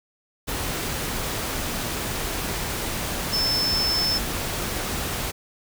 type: tone in noise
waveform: sine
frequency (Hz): 5274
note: E8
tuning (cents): 0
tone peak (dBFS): -21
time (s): 3.32-4.19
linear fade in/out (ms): 20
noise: pink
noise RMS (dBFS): -28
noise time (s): 0.47-5.32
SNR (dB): +4
effects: none